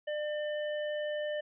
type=tone; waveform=square; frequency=599 Hz; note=D5; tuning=34 cents sharp; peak=-33 dBFS; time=0.07-1.41 s; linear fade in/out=10 ms; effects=resampled to 8000 Hz